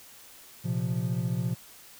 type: chord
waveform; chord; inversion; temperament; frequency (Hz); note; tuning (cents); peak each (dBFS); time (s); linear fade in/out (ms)
triangle; Bb suspended second; none; just; 116.54 / 131.11 / 174.81; Bb2 / C3 / F3; 0 / +4 / +2; -29; 0.64-1.55; 20
effects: white hiss -51 dBFS RMS until 1.99 s